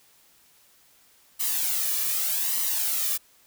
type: noise with flanger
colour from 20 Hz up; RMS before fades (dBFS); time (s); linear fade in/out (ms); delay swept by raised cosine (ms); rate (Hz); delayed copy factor
blue; -26; 1.39-3.18; 20; 0.99 to 1.73; 0.84; +0.65
effects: white hiss -59 dBFS RMS until 3.46 s